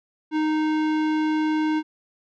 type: tone with tanh clipping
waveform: sine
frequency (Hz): 309.8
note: D#4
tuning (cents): -7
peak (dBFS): -22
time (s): 0.31-1.83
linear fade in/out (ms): 50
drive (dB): 18
effects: none